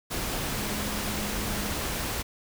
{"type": "tone in noise", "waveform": "sine", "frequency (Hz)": 208.2, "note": "G#3", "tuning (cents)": 5, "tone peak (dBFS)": -36, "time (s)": [0.57, 1.74], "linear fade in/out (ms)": 20, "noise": "pink", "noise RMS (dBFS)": -31, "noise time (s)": [0.1, 2.23], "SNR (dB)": -8, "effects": []}